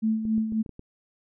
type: tone with tremolo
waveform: sine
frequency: 220 Hz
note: A3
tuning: in tune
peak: -20 dBFS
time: 0.02-0.63 s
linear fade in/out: 20 ms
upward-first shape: sine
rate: 3.7 Hz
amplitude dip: 60%
type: clicks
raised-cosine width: 3 ms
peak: -28 dBFS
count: 6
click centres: 0.253 / 0.38 / 0.523 / 0.662 / 0.693 / 0.794 s
effects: none